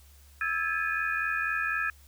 sine tone cluster, 1312 / 1637 / 1721 / 2476 Hz, E6 / G#6 / A6 / D#7, -9 / -25 / -39 / -9 cents, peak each -33 / -32 / -31 / -34 dBFS, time 0.41-1.9 s, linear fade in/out 2 ms, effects added 70 Hz sine -53 dBFS peak until 2.07 s + white hiss -60 dBFS RMS until 2.07 s

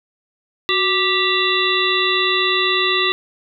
harmonic tone with a mistuned harmonic, 392 Hz, G4, in tune, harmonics 1 / 3 / 5 / 7 / 9 / 10, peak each -22 / -22 / -22 / -22 / -22 / -22 dBFS, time 0.69-3.12 s, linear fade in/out 0 ms, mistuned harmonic 1, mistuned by -100 cents, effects none

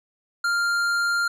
sine tone with tanh clipping, 1396.9 Hz, F6, in tune, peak -22 dBFS, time 0.44-1.28 s, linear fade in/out 5 ms, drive 13 dB, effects none

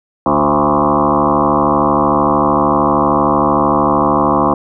sine tone with frequency modulation, 669 Hz, E5, 25 cents sharp, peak -9 dBFS, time 0.26-4.54 s, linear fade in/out 2 ms, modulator 73.1 Hz, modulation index 6.7, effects none

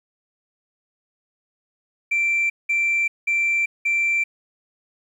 sine tone bursts, 2349 Hz, D7, in tune, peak -16 dBFS, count 4, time 2.11-4.24 s, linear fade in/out 10 ms, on 390 ms, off 190 ms, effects tanh soft clip ceiling -15 dBFS + 9-bit

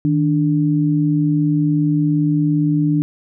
sine tone pair together, 156.35 / 293.7 Hz, D#3 / D4, +9 / 0 cents, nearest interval major seventh, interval 1091 cents, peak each -16 dBFS, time 0.05-3.02 s, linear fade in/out 0 ms, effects none

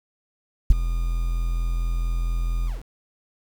triangle tone with ADSR envelope, 42.2 Hz, E1, 41 cents sharp, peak -3 dBFS, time 0.7-2.83 s, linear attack 5 ms, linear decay 24 ms, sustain -16 dB, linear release 160 ms, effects tanh soft clip ceiling 0 dBFS + 7-bit

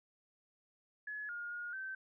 sine tone with pitch steps, 1699 / 1423 / 1432 / 1547 Hz, G#6 / F6 / F6 / G6, +39 / +32 / +43 / -23 cents, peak -40 dBFS, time 1.07-1.95 s, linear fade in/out 5 ms, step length 220 ms, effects none

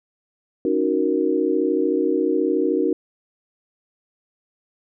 sine chord, D# minor seventh, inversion third, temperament equal, 277.2 / 311.1 / 370 / 466.2 Hz, C#4 / D#4 / F#4 / A#4, 0 / 0 / 0 / 0 cents, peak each -25 / -22 / -22 / -23 dBFS, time 0.65-2.93 s, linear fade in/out 2 ms, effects none

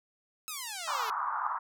5% pulse exponential sweep, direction down, 1318.5 to 415.3 Hz, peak -25 dBFS, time 0.48-1.1 s, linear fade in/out 0 ms
pink band-pass noise, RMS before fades -33 dBFS, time 0.87-1.59 s, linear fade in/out 10 ms, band 920 to 1300 Hz, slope 48 dB/octave
effects none

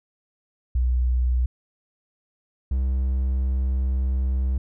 sine / triangle tone pair in turn, 61.9 / 64.97 Hz, B1 / C2, +5 / -12 cents, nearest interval minor second, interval 83 cents, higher second, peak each -18 dBFS, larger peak neither, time 0.75-1.46 / 2.71-4.58 s, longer second, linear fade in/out 5 ms, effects none

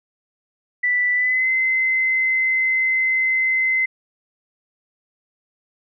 sine tone with pitch glide, 1975.5 to 2057 Hz, B6 to C7, 0 to -30 cents, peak -16 dBFS, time 0.83-3.86 s, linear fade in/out 10 ms, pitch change +70 cents, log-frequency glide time 1.14-1.49 s, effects none

